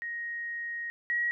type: tone pair in turn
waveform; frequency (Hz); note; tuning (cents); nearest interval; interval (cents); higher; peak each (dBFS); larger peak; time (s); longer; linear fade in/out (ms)
sine; 1876 / 1905.5; A#6 / A#6; +11 / +38; unison; 27; second; -33 / -26; second; 0.02-0.9 / 1.1-1.31; first; 0
effects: none